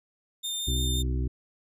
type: tone with vibrato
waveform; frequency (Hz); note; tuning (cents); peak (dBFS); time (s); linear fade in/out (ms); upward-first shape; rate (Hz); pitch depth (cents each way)
sawtooth; 3616; A7; +47; -27; 0.43-1.03; 20; triangle; 5.8; 10
type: harmonic tone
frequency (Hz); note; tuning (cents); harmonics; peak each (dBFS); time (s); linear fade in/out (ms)
63.2; B1; +41; 1 / 2 / 4 / 5 / 6; -26 / -32 / -38 / -40 / -42; 0.67-1.28; 10
effects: none